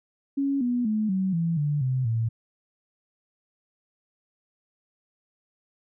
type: tone with pitch steps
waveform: sine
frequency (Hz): 277.2 / 244.1 / 215 / 189.33 / 166.74 / 146.84 / 129.32 / 113.89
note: C#4 / B3 / A3 / F#3 / E3 / D3 / C3 / A#2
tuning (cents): 0 / -20 / -40 / +40 / +20 / 0 / -20 / -40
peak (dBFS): -22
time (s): 0.37-2.29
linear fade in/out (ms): 10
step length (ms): 240
effects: none